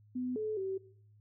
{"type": "tone with pitch steps", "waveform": "sine", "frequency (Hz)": [251.3, 430.8, 383.3], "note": ["B3", "A4", "G4"], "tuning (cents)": [30, -37, -39], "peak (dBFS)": -33, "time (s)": [0.15, 0.78], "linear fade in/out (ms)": 10, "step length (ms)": 210, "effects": ["noise-tail reverb RT60 0.6 s tail -18 dB re dry", "added 105 Hz sine -59 dBFS peak until 1.2 s"]}